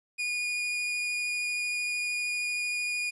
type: tone with vibrato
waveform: 40% pulse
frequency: 2447 Hz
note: D#7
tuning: 29 cents flat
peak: -28 dBFS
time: 0.18-3.11 s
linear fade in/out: 20 ms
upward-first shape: sine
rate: 13 Hz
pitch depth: 9 cents each way
effects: resampled to 22050 Hz + 11-bit